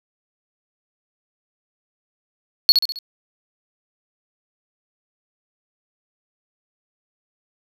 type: tone with echo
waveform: triangle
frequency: 4360 Hz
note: C#8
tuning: 29 cents flat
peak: -5 dBFS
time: 2.69-2.72 s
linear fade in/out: 0 ms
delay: 67 ms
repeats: 4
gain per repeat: -6 dB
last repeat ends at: 2.988 s
effects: none